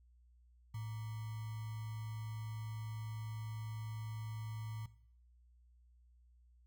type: tone with sample-and-hold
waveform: sine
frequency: 110 Hz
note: A2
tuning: in tune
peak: -40 dBFS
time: 0.74-4.86 s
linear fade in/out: 5 ms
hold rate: 1050 Hz
effects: noise-tail reverb RT60 0.6 s tail -17 dB re dry + added 60 Hz sine -63 dBFS peak until 6.66 s